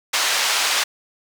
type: band-pass noise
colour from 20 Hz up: white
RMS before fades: -20 dBFS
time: 0.13-0.84 s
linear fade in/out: 10 ms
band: 750 to 5200 Hz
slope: 12 dB/octave
effects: none